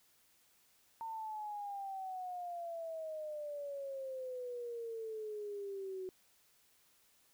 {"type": "exponential sweep", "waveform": "sine", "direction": "down", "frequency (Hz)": [912, 370], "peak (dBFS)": -40, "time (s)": [1.01, 6.09], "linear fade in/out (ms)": 0, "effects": ["white hiss -70 dBFS RMS until 7.33 s"]}